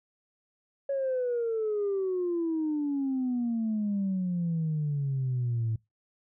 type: exponential sweep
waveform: sine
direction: down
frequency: 558 to 110 Hz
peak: -25 dBFS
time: 0.89-5.76 s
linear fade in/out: 5 ms
effects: noise-tail reverb RT60 0.2 s tail -24 dB re dry + tanh soft clip ceiling -23 dBFS